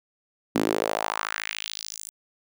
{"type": "tone with high-pass filter sweep", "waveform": "sawtooth", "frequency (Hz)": 53.6, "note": "A1", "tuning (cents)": -45, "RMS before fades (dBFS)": -29, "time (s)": [0.55, 2.1], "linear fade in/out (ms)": 5, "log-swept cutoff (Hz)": [250, 8900], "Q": 2.5, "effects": []}